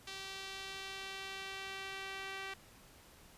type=tone with band-pass filter sweep; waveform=sawtooth; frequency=387.3 Hz; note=G4; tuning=21 cents flat; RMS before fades=-45 dBFS; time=0.07-2.54 s; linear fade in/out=5 ms; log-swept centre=3900 to 2300 Hz; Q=1.2; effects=pink hiss -60 dBFS RMS until 3.37 s + resampled to 32000 Hz